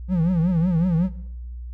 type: tone with vibrato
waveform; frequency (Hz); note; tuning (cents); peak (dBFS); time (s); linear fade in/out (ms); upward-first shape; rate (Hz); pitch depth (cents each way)
triangle; 172.9; F3; -17; -15; 0.08-1.1; 50; triangle; 5.4; 170
effects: noise-tail reverb RT60 0.9 s tail -18 dB re dry + added 60 Hz sine -31 dBFS peak until 1.73 s